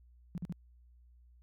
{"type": "tone bursts", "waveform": "sine", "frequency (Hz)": 174.61, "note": "F3", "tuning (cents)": 0, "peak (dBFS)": -35, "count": 3, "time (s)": [0.35, 0.524], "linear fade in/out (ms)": 0, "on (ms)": 28, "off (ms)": 45, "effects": ["added 60 Hz sine -58 dBFS peak until 1.42 s"]}